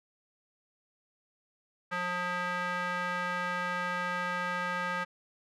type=tone with band-pass filter; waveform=square; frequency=178.6 Hz; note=F3; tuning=39 cents sharp; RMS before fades=-33 dBFS; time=1.91-5.05 s; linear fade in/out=20 ms; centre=1500 Hz; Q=2.1; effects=none